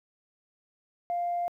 sine tone, 698.5 Hz, F5, in tune, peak -26 dBFS, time 1.1-1.48 s, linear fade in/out 0 ms, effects tanh soft clip ceiling -23 dBFS + 11-bit

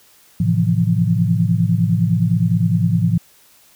sine chord, F major seventh, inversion first, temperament equal, 110 / 130.81 / 164.81 / 174.61 Hz, A2 / C3 / E3 / F3, 0 / 0 / 0 / 0 cents, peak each -18 / -23 / -18 / -18 dBFS, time 0.4-3.18 s, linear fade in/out 5 ms, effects white hiss -51 dBFS RMS until 3.75 s

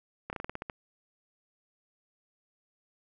slowing click train, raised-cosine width 0.5 ms, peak -21 dBFS, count 9, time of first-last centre 0.3-0.698 s, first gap 29 ms, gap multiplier 1.15, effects none

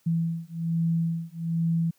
sine beating tone pair, 165.3 / 166.5 Hz, E3 / E3, +5 / +18 cents, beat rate 1.2 Hz, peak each -27 dBFS, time 0.06-1.91 s, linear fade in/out 10 ms, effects white hiss -66 dBFS RMS until 1.98 s

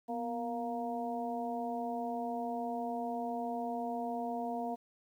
harmonic tone with a mistuned harmonic, 234 Hz, A#3, 7 cents sharp, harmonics 1 / 2 / 3 / 4, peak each -39 / -42 / -37 / -45 dBFS, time 0.08-4.76 s, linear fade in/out 20 ms, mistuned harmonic 1, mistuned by +67 cents, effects 11-bit

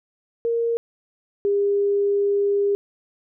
sine tone pair in turn, 464.9 / 403.4 Hz, A#4 / G4, -5 / +50 cents, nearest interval major second, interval 245 cents, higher first, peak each -19 / -17 dBFS, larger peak second, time 0.45-0.77 / 1.45-2.75 s, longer second, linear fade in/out 0 ms, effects none

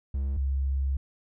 triangle / sine tone pair in turn, 68.1 / 67.79 Hz, C#2 / C#2, -30 / -38 cents, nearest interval unison, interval 8 cents, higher first, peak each -24 dBFS, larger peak neither, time 0.14-0.37 / 0.37-0.97 s, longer second, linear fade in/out 5 ms, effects none

